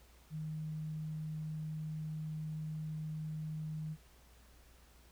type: tone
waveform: sine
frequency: 155.56 Hz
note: D#3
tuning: in tune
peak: -38 dBFS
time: 0.3-3.97 s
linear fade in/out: 50 ms
effects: added 60 Hz sine -61 dBFS peak until 5.11 s + pink hiss -65 dBFS RMS until 5.11 s